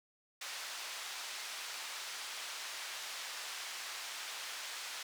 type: band-pass noise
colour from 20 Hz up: white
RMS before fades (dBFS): -44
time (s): 0.41-5.03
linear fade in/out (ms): 5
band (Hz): 830 to 5400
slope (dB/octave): 12
effects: none